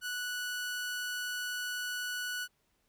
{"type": "tone", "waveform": "sawtooth", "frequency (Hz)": 1476, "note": "F#6", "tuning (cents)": -5, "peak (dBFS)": -31, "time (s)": [0.01, 2.48], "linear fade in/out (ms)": 50, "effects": ["pink hiss -75 dBFS RMS until 2.88 s"]}